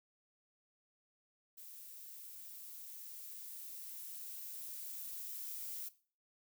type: noise with level ramp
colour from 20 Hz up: violet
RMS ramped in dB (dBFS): -53 to -44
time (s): 1.57-5.89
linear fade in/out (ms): 10
effects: noise-tail reverb RT60 0.4 s tail -17 dB re dry